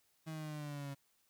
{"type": "linear sweep", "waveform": "35% pulse", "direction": "down", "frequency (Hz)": [160, 138], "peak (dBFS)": -40, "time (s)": [0.26, 0.95], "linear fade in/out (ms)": 20, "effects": ["white hiss -75 dBFS RMS until 1.29 s"]}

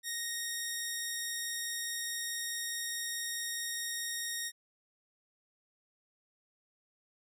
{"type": "tone", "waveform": "10% pulse", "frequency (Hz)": 1864.7, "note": "A#6", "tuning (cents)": 0, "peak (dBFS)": -26, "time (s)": [0.03, 4.52], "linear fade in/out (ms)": 50, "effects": []}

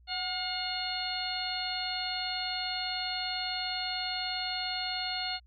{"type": "harmonic tone with a mistuned harmonic", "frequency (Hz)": 717, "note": "F5", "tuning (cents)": 45, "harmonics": [1, 2, 3, 4, 5, 6], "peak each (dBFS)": [-38, -41, -41, -39, -41, -35], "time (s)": [0.07, 5.4], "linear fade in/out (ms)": 50, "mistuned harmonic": 1, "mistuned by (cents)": 56, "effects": ["added 60 Hz sine -56 dBFS peak until 5.46 s"]}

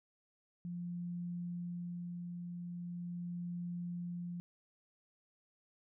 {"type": "tone with tremolo", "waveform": "sine", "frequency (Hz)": 174.61, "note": "F3", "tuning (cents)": 0, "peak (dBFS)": -38, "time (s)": [0.65, 4.4], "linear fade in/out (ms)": 0, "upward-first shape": "sine", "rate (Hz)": 0.41, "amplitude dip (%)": 30, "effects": []}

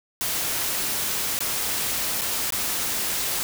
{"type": "noise with dropouts", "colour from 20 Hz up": "white", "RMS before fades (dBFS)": -26, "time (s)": [0.21, 3.43], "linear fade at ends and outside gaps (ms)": 0, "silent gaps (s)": [[1.39, 1.405], [2.211, 2.217], [2.505, 2.523]], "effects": []}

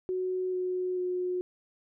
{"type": "tone with pitch steps", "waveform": "sine", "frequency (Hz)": [369.5, 365.9, 362.3], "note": ["F#4", "F#4", "F#4"], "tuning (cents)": [-2, -19, -36], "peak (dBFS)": -28, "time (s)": [0.09, 1.41], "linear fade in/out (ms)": 0, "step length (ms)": 440, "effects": []}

